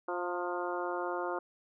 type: harmonic tone with a mistuned harmonic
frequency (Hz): 176.4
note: F3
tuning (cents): +18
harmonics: 2 / 3 / 4 / 5 / 6 / 7 / 8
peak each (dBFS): -37 / -39 / -40 / -41 / -42 / -42 / -43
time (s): 0.08-1.39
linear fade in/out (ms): 5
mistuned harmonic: 5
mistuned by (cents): +30
effects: none